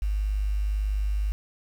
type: tone with quantisation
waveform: sine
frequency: 50.9 Hz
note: G#1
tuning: 34 cents flat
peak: -23 dBFS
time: 0.02-1.32 s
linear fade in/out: 0 ms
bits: 8
effects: none